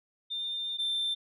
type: tone pair in turn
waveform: sine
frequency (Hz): 3604 / 3569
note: A7 / A7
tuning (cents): +41 / +24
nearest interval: unison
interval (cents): 17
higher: first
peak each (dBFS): -31 / -26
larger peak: second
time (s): 0.3-0.78 / 0.78-1.15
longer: first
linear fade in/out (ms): 20
effects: tanh soft clip ceiling -26 dBFS